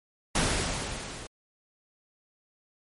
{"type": "noise with level ramp", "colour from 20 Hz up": "pink", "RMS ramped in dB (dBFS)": [-24, -42], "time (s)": [0.35, 1.27], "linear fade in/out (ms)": 5, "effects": ["MP3 48 kbps"]}